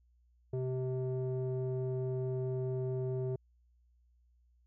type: tone with low-pass filter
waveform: square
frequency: 128.9 Hz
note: C3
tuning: 26 cents flat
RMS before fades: -35 dBFS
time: 0.53-3.36 s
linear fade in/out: 5 ms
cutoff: 480 Hz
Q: 4.4
effects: added 60 Hz sine -65 dBFS peak until 4.66 s